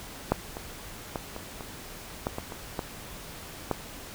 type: clicks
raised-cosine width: 1 ms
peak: -7 / -22 / -16 / -22 / -23 / -13 / -18 / -25 / -15 / -11 dBFS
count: 10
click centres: 0.32 / 0.569 / 1.158 / 1.364 / 1.608 / 2.269 / 2.384 / 2.522 / 2.792 / 3.713 s
effects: pink hiss -43 dBFS RMS until 4.14 s